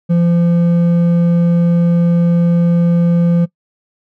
sine tone with hard clipping, 171.4 Hz, F3, 32 cents flat, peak -10 dBFS, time 0.09-3.46 s, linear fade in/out 20 ms, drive 5 dB, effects noise-tail reverb RT60 0.1 s tail -21 dB re dry

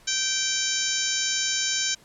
harmonic tone, 778 Hz, G5, 13 cents flat, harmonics 2 / 3 / 4 / 5 / 6 / 7 / 8 / 9, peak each -33 / -35 / -32 / -32 / -35 / -30 / -29 / -30 dBFS, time 0.07-1.95 s, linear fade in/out 10 ms, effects pink hiss -55 dBFS RMS until 2.04 s + low-pass 11000 Hz 12 dB/octave

